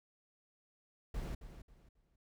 brown noise with echo, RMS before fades -40 dBFS, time 1.14-1.35 s, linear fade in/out 5 ms, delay 270 ms, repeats 3, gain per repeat -11 dB, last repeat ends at 2.16 s, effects none

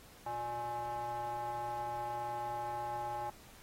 square tone with band-pass filter, 119.3 Hz, A#2, 41 cents sharp, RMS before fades -39 dBFS, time 0.26-3.3 s, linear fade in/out 5 ms, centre 830 Hz, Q 6.1, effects pink hiss -58 dBFS RMS until 3.62 s + AAC 48 kbps

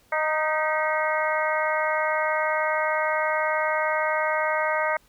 harmonic tone with a mistuned harmonic, 309.6 Hz, D#4, 9 cents flat, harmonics 2 / 3 / 4 / 5 / 6 / 7, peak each -26 / -28 / -29 / -30 / -31 / -31 dBFS, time 0.12-4.97 s, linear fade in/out 5 ms, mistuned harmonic 6, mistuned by +53 cents, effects pink hiss -60 dBFS RMS until 5.08 s

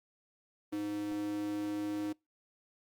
square tone with high-pass filter, 103.3 Hz, G#2, 9 cents flat, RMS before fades -36 dBFS, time 0.72-2.13 s, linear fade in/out 10 ms, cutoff 290 Hz, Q 5.2, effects noise-tail reverb RT60 0.2 s tail -25 dB re dry + Opus 32 kbps

